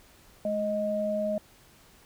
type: tone pair together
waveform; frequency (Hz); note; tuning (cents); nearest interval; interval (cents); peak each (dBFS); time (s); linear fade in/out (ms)
sine; 211.6 / 624; G#3 / D#5; +33 / +5; octave + perfect fifth; 1872; -32 / -27; 0.45-1.38; 2
effects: pink hiss -57 dBFS RMS until 2.05 s